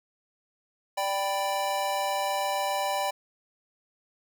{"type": "chord", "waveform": "square", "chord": "G major", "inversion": "second", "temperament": "equal", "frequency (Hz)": [587.3, 784, 987.8], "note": ["D5", "G5", "B5"], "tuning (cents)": [0, 0, 0], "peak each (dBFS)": [-32, -30, -33], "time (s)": [0.97, 3.11], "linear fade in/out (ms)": 10, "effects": []}